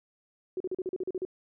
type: tone bursts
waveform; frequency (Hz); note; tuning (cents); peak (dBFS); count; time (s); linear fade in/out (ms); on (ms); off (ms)
sine; 370; F#4; 0; -29; 10; 0.57-1.251; 2; 33; 39
effects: none